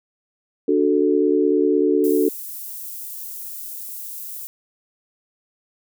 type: chord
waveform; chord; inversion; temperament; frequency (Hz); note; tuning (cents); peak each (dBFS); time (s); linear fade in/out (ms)
sine; D major; none; equal; 293.7 / 370 / 440; D4 / F#4 / A4; 0 / 0 / 0; -19; 0.68-2.29; 5
type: high-pass noise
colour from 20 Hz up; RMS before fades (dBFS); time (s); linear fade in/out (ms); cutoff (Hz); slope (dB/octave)
white; -33; 2.04-4.47; 0; 12000; 12
effects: none